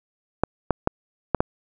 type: clicks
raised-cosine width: 1 ms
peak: -4 dBFS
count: 5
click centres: 0.436 / 0.707 / 0.874 / 1.347 / 1.405 s
effects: none